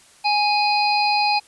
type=harmonic tone with a mistuned harmonic; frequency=830.6 Hz; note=G#5; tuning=in tune; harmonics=1 / 3 / 5 / 6; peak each=-18 / -23 / -25 / -26 dBFS; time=0.24-1.4 s; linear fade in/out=20 ms; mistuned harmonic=6; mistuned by=-43 cents; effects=white hiss -51 dBFS RMS until 1.47 s + resampled to 24000 Hz